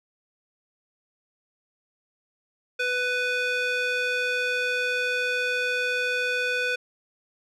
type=tone with band-pass filter; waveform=square; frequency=497 Hz; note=B4; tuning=11 cents sharp; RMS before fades=-26 dBFS; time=2.79-6.76 s; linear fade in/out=10 ms; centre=2100 Hz; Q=1.6; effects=none